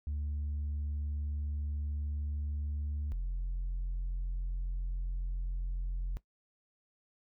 sine tone pair in turn, 73.42 / 43.66 Hz, D2 / F1, 0 / 0 cents, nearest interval major sixth, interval 900 cents, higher first, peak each -31 / -30 dBFS, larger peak second, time 0.07-3.12 / 3.12-6.17 s, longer neither, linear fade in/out 0 ms, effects noise-tail reverb RT60 0.1 s tail -19 dB re dry + tanh soft clip ceiling -31 dBFS

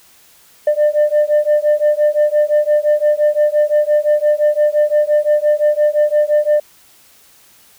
sine beating tone pair, 595 / 600.8 Hz, D5 / D5, +22 / +39 cents, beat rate 5.8 Hz, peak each -12 dBFS, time 0.67-6.6 s, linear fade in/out 5 ms, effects tanh soft clip ceiling -7 dBFS + white hiss -48 dBFS RMS until 7.78 s

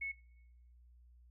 sine tone, 2200 Hz, C#7, 14 cents flat, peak -37 dBFS, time 0.01-0.12 s, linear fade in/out 10 ms, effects noise-tail reverb RT60 0.9 s tail -22 dB re dry + added 60 Hz sine -59 dBFS peak until 1.3 s

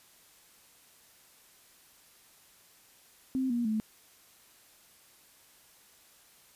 sine tone with pitch steps, 261.6 / 238.5 / 217.5 Hz, C4 / A#3 / A3, 0 / +40 / -20 cents, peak -27 dBFS, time 3.35-3.8 s, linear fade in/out 0 ms, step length 150 ms, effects white hiss -60 dBFS RMS until 6.55 s + resampled to 32000 Hz

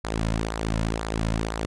sawtooth tone with flanger, 55 Hz, A1, in tune, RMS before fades -27 dBFS, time 0.04-1.66 s, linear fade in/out 5 ms, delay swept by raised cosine 0.32 to 2.62 ms, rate 2 Hz, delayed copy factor -0.65, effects resampled to 22050 Hz

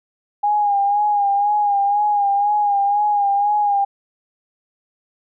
sine tone with vibrato, 817 Hz, G#5, 29 cents flat, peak -14 dBFS, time 0.43-3.85 s, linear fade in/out 10 ms, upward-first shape sine, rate 2 Hz, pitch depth 42 cents each way, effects none

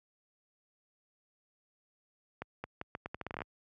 accelerating click train, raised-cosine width 0.5 ms, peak -23 dBFS, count 14, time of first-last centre 2.42-3.419 s, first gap 220 ms, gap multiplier 0.79, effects high-pass 60 Hz 12 dB/octave

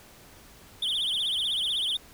triangle tone with vibrato, 3322 Hz, G#7, in tune, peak -24 dBFS, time 0.82-1.97 s, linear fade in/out 5 ms, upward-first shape triangle, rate 16 Hz, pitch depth 210 cents each way, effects pink hiss -52 dBFS RMS until 2.13 s

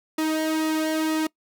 sawtooth tone with flanger, 314.5 Hz, D#4, 19 cents sharp, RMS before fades -24 dBFS, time 0.18-1.27 s, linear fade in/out 5 ms, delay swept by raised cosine 1.3 to 2.4 ms, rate 2.1 Hz, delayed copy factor -0.65, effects noise-tail reverb RT60 0.1 s tail -23 dB re dry

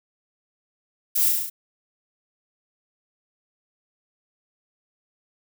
violet noise with echo, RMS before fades -22 dBFS, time 1.15-1.29 s, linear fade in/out 10 ms, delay 35 ms, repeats 6, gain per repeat -2 dB, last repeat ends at 1.5 s, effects none

